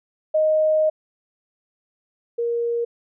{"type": "tone pair in turn", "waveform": "sine", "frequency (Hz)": [622.3, 470], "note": ["D#5", "A#4"], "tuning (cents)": [0, 14], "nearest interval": "perfect fourth", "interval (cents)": 486, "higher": "first", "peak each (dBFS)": [-15, -20], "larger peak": "first", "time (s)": [[0.34, 0.9], [2.38, 2.85]], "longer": "first", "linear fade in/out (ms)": 10, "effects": []}